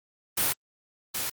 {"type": "noise with echo", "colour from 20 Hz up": "white", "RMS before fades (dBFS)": -25, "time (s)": [0.37, 0.53], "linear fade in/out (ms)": 10, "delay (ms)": 770, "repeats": 1, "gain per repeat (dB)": -6, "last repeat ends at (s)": 1.3, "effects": ["Opus 32 kbps"]}